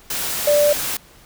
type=tone in noise; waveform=sine; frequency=587.3 Hz; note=D5; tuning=in tune; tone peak=-12 dBFS; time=0.47-0.73 s; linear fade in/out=5 ms; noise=white; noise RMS=-24 dBFS; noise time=0.1-0.97 s; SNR=+9 dB; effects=pink hiss -48 dBFS RMS until 1.25 s